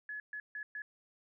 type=tone bursts at uneven times; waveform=sine; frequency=1701 Hz; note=G#6; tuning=41 cents sharp; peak=-39 dBFS; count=4; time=0.09-0.2 / 0.33-0.4 / 0.55-0.63 / 0.75-0.82 s; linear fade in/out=2 ms; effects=none